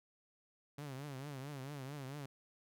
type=tone with vibrato; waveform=sawtooth; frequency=138.8 Hz; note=C#3; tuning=3 cents sharp; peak=-40 dBFS; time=0.78-2.26 s; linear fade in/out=5 ms; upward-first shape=triangle; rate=4.5 Hz; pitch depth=150 cents each way; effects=none